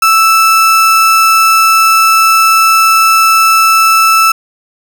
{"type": "tone", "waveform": "35% pulse", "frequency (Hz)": 1318.5, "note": "E6", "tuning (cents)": 0, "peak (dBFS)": -3, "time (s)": [0.02, 4.32], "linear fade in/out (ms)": 5, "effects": []}